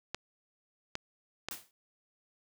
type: clicks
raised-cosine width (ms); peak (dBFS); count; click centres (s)
0.2; -17; 3; 0.146 / 0.954 / 1.486
type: noise with exponential decay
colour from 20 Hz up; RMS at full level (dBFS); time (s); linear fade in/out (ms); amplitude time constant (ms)
white; -37; 1.51-1.71; 1; 43
effects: none